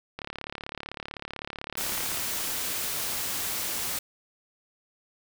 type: click train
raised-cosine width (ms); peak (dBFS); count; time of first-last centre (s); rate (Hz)
0.3; -19; 72; 0.19-2.173; 35.8
type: noise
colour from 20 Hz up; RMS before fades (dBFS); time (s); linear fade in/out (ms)
white; -31; 1.77-3.99; 5
effects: none